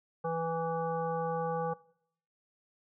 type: harmonic tone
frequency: 164.81 Hz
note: E3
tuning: in tune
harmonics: 1 / 3 / 5 / 7 / 9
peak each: -38 / -33 / -36 / -40 / -48 dBFS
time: 0.24-1.74 s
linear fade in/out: 10 ms
effects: noise-tail reverb RT60 0.7 s tail -22 dB re dry